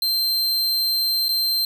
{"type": "tone with dropouts", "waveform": "45% pulse", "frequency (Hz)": 4138, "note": "C8", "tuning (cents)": -20, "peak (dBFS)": -18, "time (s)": [0.02, 1.65], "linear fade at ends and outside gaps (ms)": 2, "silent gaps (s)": [1.284, 1.29], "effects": []}